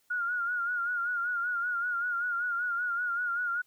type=tone with vibrato; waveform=sine; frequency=1426 Hz; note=F6; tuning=36 cents sharp; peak=-28 dBFS; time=0.1-3.62 s; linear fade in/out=10 ms; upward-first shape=sine; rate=5.2 Hz; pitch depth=59 cents each way; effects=white hiss -70 dBFS RMS until 3.66 s